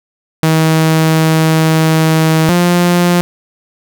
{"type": "tone pair in turn", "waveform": "sawtooth", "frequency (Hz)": [159.5, 175.64], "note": ["D#3", "F3"], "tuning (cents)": [43, 10], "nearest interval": "major second", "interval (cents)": 167, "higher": "second", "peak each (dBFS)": -4, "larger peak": "neither", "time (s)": [[0.43, 2.49], [2.49, 3.21]], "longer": "first", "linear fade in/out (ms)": 0, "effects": []}